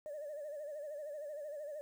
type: tone with vibrato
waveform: sine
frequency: 592 Hz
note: D5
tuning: 14 cents sharp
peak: -40 dBFS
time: 0.06-1.81 s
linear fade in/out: 0 ms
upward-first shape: sine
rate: 13 Hz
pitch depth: 82 cents each way
effects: tanh soft clip ceiling -38 dBFS + 11-bit